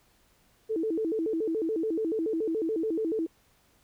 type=tone with vibrato; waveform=sine; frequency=378.9 Hz; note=F#4; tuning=41 cents sharp; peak=-26 dBFS; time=0.69-3.27 s; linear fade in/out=20 ms; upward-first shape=square; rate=7 Hz; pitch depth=260 cents each way; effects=pink hiss -65 dBFS RMS until 3.83 s